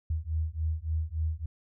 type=beating tone pair; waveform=sine; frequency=77.78 / 81.28 Hz; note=D#2 / E2; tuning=0 / -24 cents; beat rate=3.5 Hz; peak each=-31 dBFS; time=0.1-1.46 s; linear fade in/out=5 ms; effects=none